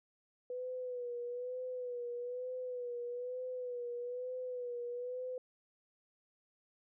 sine tone with vibrato, 493.9 Hz, B4, in tune, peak -38 dBFS, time 0.5-5.38 s, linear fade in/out 2 ms, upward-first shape sine, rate 1.1 Hz, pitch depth 48 cents each way, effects none

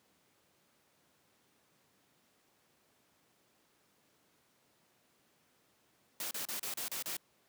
white noise bursts, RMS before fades -39 dBFS, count 7, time 6.2-7.168 s, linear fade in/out 2 ms, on 110 ms, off 33 ms, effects pink hiss -71 dBFS RMS until 7.48 s + high-pass 150 Hz 12 dB/octave

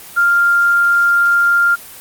sine tone, 1396.9 Hz, F6, in tune, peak -9 dBFS, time 0.16-1.76 s, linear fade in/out 20 ms, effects white hiss -35 dBFS RMS until 2 s + Opus 24 kbps

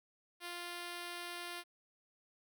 5% pulse tone, 349.2 Hz, F4, in tune, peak -31 dBFS, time 0.4-1.64 s, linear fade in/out 50 ms, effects none

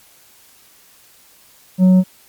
sine tone with tanh clipping, 185 Hz, F#3, in tune, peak -8 dBFS, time 1.78-2.04 s, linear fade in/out 50 ms, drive 5 dB, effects white hiss -49 dBFS RMS until 2.28 s + MP3 96 kbps

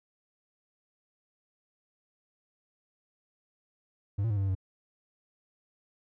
triangle tone with pitch steps, 100 / 114.3 / 103.2 / 98 / 97.3 / 94.1 Hz, G2 / A#2 / G#2 / G2 / G2 / F#2, +35 / -34 / -10 / 0 / -12 / +30 cents, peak -24 dBFS, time 4.18-4.552 s, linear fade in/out 10 ms, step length 62 ms, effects none

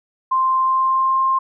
sine tone with pitch glide, 1046.5 to 1058.7 Hz, C6 to C6, 0 to +20 cents, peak -14 dBFS, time 0.31-1.39 s, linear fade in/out 10 ms, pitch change +20 cents, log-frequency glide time 0.59-1.21 s, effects none

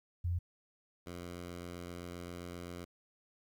sine / 10% pulse tone pair in turn, 87.31 / 87.64 Hz, F2 / F2, 0 / +7 cents, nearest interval unison, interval 7 cents, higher second, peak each -31 / -35 dBFS, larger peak first, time 0.24-0.39 / 1.06-2.85 s, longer second, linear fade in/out 10 ms, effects 12-bit

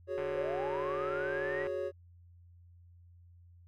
triangle chord, F# suspended second, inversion none, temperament equal, 370 / 415.3 / 554.4 Hz, F#4 / G#4 / C#5, 0 / 0 / 0 cents, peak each -37 / -37 / -34 dBFS, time 0.07-1.92 s, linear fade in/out 50 ms
click train, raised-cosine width 0.5 ms, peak -29 dBFS, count 223, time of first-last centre 0.18-1.67 s, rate 149 Hz
sine linear sweep, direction up, 466.2 to 1970 Hz, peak -38 dBFS, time 0.32-1.67 s, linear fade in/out 50 ms
effects added 87 Hz sine -55 dBFS peak until 3.67 s

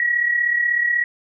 sine tone pair together, 1884 / 1920.3 Hz, A#6 / B6, +18 / -49 cents, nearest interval unison, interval 33 cents, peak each -24 / -17 dBFS, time 0-1.04 s, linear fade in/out 2 ms, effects none

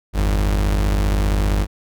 40% pulse tone pair together, 50.47 / 85.8 Hz, G#1 / F2, -49 / -30 cents, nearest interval major sixth, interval 919 cents, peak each -15 / -25 dBFS, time 0.13-1.67 s, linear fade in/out 50 ms, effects none

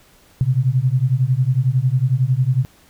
sine beating tone pair, 123.47 / 134.47 Hz, B2 / C3, 0 / +48 cents, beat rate 11 Hz, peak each -17 dBFS, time 0.41-2.65 s, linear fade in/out 0 ms, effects pink hiss -52 dBFS RMS until 2.89 s

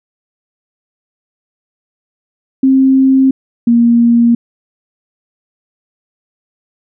sine tone pair in turn, 265.7 / 235.2 Hz, C4 / A#3, +27 / +16 cents, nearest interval major second, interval 211 cents, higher first, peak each -5 dBFS, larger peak neither, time 2.63-3.31 / 3.67-4.35 s, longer neither, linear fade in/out 5 ms, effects none

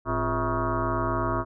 sine tone with frequency modulation, 500 Hz, B4, 21 cents sharp, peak -23 dBFS, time 0.05-1.45 s, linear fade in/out 50 ms, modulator 152 Hz, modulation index 5.3, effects none

